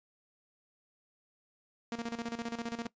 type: tone with tremolo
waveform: sawtooth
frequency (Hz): 233.1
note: A#3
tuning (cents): 0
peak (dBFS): -30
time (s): 1.92-2.87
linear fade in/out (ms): 2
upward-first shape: square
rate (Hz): 15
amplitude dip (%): 75
effects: noise-tail reverb RT60 0.1 s tail -19 dB re dry + resampled to 16000 Hz